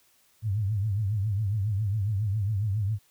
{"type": "tone with vibrato", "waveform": "sine", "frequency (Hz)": 103.2, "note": "G#2", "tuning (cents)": -10, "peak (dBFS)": -24, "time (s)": [0.42, 2.99], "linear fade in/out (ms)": 50, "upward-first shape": "triangle", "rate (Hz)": 7.3, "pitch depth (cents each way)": 170, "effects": ["white hiss -64 dBFS RMS until 3.1 s"]}